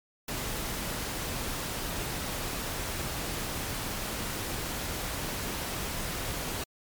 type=noise; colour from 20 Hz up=pink; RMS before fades=-34 dBFS; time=0.28-6.64 s; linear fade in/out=5 ms; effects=MP3 96 kbps